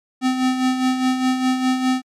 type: tone with tremolo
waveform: square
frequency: 257.1 Hz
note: C4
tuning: 30 cents flat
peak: -15 dBFS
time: 0.21-2.02 s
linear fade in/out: 50 ms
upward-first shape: sine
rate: 4.9 Hz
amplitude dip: 55%
effects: low-pass 8000 Hz 12 dB/octave + MP3 96 kbps